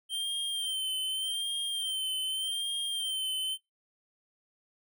square tone with vibrato, 3136 Hz, G7, in tune, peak -31 dBFS, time 0.09-3.58 s, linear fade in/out 50 ms, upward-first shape sine, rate 0.84 Hz, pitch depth 48 cents each way, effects noise-tail reverb RT60 0.2 s tail -25 dB re dry

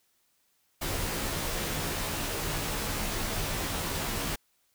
pink noise with comb filter, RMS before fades -32 dBFS, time 0.81-4.36 s, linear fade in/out 10 ms, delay 16 ms, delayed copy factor -0.75, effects white hiss -71 dBFS RMS until 4.74 s

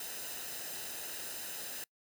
white noise with comb filter, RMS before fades -42 dBFS, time 0-1.84 s, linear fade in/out 2 ms, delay 0.89 ms, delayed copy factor -0.55, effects noise-tail reverb RT60 0.1 s tail -25 dB re dry

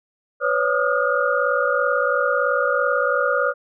sine tone cluster, 505 / 563 / 1213 / 1256 / 1427 Hz, B4 / C#5 / D#6 / D#6 / F6, +39 / +27 / -44 / +16 / +37 cents, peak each -23 / -22 / -26 / -27 / -22 dBFS, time 0.4-3.54 s, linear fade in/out 50 ms, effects none

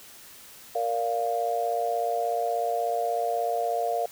sine chord, Bb major, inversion none, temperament just, 466.2 / 582.7 / 699.2 Hz, Bb4 / D5 / F5, 0 / -14 / +2 cents, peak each -30 / -32 / -26 dBFS, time 0.75-4.06 s, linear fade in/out 5 ms, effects white hiss -48 dBFS RMS until 4.11 s

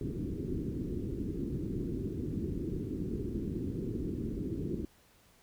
white low-pass noise, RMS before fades -36 dBFS, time 0.01-4.85 s, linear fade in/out 2 ms, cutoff 380 Hz, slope 48 dB/octave, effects pink hiss -64 dBFS RMS until 5.42 s

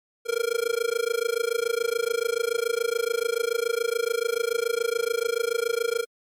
square tone with amplitude modulation, 466.2 Hz, A#4, in tune, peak -20 dBFS, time 0.25-6.06 s, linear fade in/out 50 ms, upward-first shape sine, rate 27 Hz, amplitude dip 100%, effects MP3 64 kbps

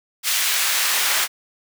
pink noise with high-pass filter sweep, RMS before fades -20 dBFS, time 0.23-1.28 s, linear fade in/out 50 ms, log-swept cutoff 2200 to 1200 Hz, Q 0.73, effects none

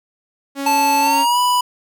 sawtooth tone, 277.2 Hz, C#4, in tune, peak -18 dBFS, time 0.55-1.26 s, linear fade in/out 50 ms
square tone with pitch glide, 874 to 986.7 Hz, A5 to B5, -12 to -2 cents, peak -14 dBFS, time 0.66-1.61 s, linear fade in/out 5 ms, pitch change +210 cents, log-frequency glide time 1-1.39 s
effects none

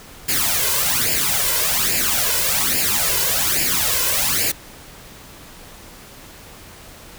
white noise with flanger, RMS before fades -19 dBFS, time 0.28-4.52 s, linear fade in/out 10 ms, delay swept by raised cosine 0.41 to 2.01 ms, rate 1.2 Hz, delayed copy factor +0.75, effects pink hiss -41 dBFS RMS until 7.18 s

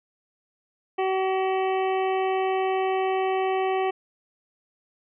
harmonic tone, 379.4 Hz, F#4, 43 cents sharp, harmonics 1 / 2 / 3 / 5 / 6 / 7 / 8, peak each -24 / -26 / -34 / -38 / -39 / -40 / -43 dBFS, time 0.98-3.91 s, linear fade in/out 10 ms, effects none

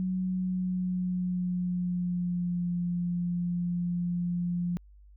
sine tone with pitch glide, 185 to 175.12 Hz, F#3 to F3, 0 to +5 cents, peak -27 dBFS, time 0-4.77 s, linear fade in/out 0 ms, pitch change -95 cents, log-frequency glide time 0.23-2.71 s, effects added 50 Hz sine -51 dBFS peak until 5.16 s

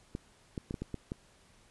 clicks, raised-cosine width 3 ms, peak -23 dBFS, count 7, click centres 0.151 / 0.578 / 0.709 / 0.742 / 0.82 / 0.943 / 1.119 s, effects pink hiss -63 dBFS RMS until 1.7 s + resampled to 24000 Hz

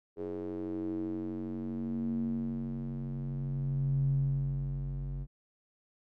square tone with band-pass filter sweep, 46.25 Hz, F#1, in tune, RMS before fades -34 dBFS, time 0.16-5.27 s, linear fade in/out 50 ms, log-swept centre 400 to 100 Hz, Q 6.2, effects none

